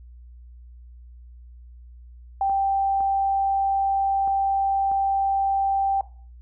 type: tone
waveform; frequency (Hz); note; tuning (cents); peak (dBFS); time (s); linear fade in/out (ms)
sine; 784; G5; 0; -19; 2.41-6.01; 2
type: clicks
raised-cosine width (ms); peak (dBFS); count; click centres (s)
1; -27; 4; 2.497 / 3.006 / 4.276 / 4.916
effects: noise-tail reverb RT60 0.4 s tail -17 dB re dry + added 60 Hz sine -42 dBFS peak until 6.41 s